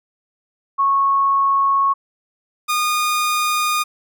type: tone pair in turn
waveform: sine / sawtooth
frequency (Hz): 1101 / 1223.8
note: C#6 / D#6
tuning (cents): -12 / -29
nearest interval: major second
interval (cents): 183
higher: second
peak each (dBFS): -13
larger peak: neither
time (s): 0.78-1.94 / 2.68-3.84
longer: neither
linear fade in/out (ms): 20
effects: none